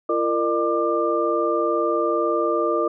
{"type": "tone cluster", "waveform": "sine", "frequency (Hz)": [340.8, 460.7, 603, 1191], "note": ["F4", "A#4", "D5", "D6"], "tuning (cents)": [-42, -20, 46, 24], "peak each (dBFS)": -24, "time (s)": [0.09, 2.88], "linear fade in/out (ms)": 5, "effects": []}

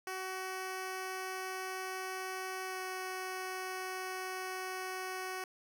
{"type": "tone with pitch glide", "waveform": "10% pulse", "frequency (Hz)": [375.5, 373.1], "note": ["F#4", "F#4"], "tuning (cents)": [26, 14], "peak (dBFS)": -30, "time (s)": [0.07, 5.44], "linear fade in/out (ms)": 2, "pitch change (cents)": -12, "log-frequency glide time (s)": [2.63, 2.8], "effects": []}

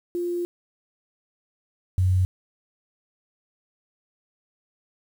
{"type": "tone pair in turn", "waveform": "sine", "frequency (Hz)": [349.2, 92.49], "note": ["F4", "F#2"], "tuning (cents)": [0, 0], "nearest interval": "octave + major seventh", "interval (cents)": 2300, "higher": "first", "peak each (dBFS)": [-24, -17], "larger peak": "second", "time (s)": [[0.15, 0.45], [1.98, 2.25]], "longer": "first", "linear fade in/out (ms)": 0, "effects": ["8-bit"]}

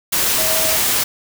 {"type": "tone in noise", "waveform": "sine", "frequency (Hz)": 640, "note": "D#5", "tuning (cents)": 49, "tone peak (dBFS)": -24, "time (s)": [0.38, 0.77], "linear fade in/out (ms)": 10, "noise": "white", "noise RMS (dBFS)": -17, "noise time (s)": [0.12, 1.04], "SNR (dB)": -10, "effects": []}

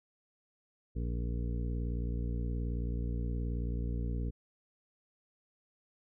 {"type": "harmonic tone", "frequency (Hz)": 58.8, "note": "A#1", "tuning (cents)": 16, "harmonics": [1, 2, 3, 4, 5, 7, 8], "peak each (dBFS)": [-33, -39, -43, -45, -47, -50, -51], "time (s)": [0.95, 4.31], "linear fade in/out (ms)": 20, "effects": []}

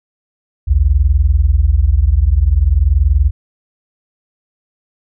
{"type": "tone pair together", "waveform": "sine", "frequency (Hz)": [57.34, 77.78], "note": ["A#1", "D#2"], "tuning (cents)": [-28, 0], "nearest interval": "perfect fourth", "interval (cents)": 528, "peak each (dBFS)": -11, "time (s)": [0.67, 3.31], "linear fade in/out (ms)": 20, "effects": []}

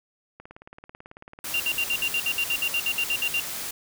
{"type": "click train", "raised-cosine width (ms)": 0.5, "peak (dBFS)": -28, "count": 31, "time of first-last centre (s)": [0.4, 2.048], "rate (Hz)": 18.2}
{"type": "noise", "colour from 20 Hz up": "white", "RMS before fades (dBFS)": -33, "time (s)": [1.44, 3.71], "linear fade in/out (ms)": 5}
{"type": "tone bursts", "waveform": "sine", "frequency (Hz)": 2777, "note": "F7", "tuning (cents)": -10, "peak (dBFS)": -22, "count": 16, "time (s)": [1.54, 3.399], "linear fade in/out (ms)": 2, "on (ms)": 59, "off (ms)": 61}
{"effects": []}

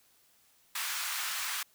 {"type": "high-pass noise", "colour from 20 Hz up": "pink", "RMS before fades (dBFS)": -35, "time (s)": [0.75, 1.63], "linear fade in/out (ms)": 5, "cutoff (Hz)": 1100, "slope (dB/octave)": 24, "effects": ["white hiss -66 dBFS RMS until 1.74 s"]}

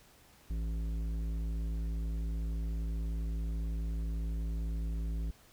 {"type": "tone with tanh clipping", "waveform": "sine", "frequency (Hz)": 55, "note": "A1", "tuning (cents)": 0, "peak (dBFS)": -34, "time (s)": [0.5, 5.31], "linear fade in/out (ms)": 5, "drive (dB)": 12, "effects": ["pink hiss -61 dBFS RMS until 5.52 s"]}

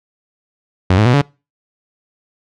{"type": "tone with pitch steps", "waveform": "sawtooth", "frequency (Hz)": [92.5, 106.87, 123.47, 142.65], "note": ["F#2", "A2", "B2", "C#3"], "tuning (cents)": [0, -50, 0, 50], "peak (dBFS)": -5, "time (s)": [0.9, 1.216], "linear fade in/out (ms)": 5, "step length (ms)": 79, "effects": ["noise-tail reverb RT60 0.3 s tail -25 dB re dry", "low-pass 4000 Hz 12 dB/octave"]}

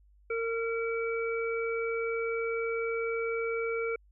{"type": "harmonic tone", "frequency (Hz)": 458, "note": "A#4", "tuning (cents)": -31, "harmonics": [1, 3, 5], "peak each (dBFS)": [-30, -38, -37], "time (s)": [0.3, 3.96], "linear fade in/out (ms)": 5, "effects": ["added 50 Hz sine -58 dBFS peak until 4.11 s"]}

